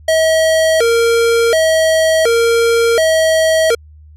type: tone with vibrato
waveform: square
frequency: 545 Hz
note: C#5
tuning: 29 cents flat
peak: -10 dBFS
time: 0.08-3.75 s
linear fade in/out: 5 ms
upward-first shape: square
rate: 0.69 Hz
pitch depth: 280 cents each way
effects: added 76 Hz sine -37 dBFS peak until 4.16 s + low-pass 12000 Hz 12 dB/octave